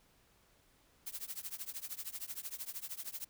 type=noise with tremolo; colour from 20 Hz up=blue; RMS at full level=-40 dBFS; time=1.06-3.25 s; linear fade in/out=10 ms; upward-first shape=triangle; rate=13 Hz; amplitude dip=100%; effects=pink hiss -69 dBFS RMS until 3.29 s